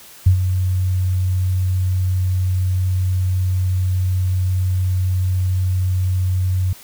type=tone with ADSR envelope; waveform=sine; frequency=92.4 Hz; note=F#2; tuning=2 cents flat; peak=-6 dBFS; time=0.26-6.73 s; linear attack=8 ms; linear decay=95 ms; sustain=-9 dB; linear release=4 ms; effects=white hiss -42 dBFS RMS until 6.83 s